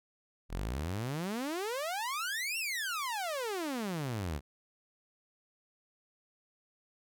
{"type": "exponential two-way sweep", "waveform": "sawtooth", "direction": "up then down", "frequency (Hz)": [39, 2794, 66], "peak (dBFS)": -30, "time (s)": [0.49, 4.41], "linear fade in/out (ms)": 50, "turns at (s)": 2.58, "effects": []}